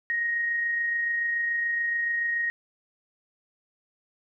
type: tone with amplitude modulation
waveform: sine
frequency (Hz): 1874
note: A#6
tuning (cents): +9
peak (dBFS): -23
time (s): 0.1-2.5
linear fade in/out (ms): 0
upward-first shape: sine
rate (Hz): 27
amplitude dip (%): 25
effects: none